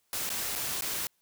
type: noise with dropouts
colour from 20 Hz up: white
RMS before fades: -33 dBFS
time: 0.13-1.07 s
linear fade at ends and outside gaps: 1 ms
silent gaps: 0.292-0.301 / 0.553-0.558 / 0.81-0.821 s
effects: white hiss -73 dBFS RMS until 1.21 s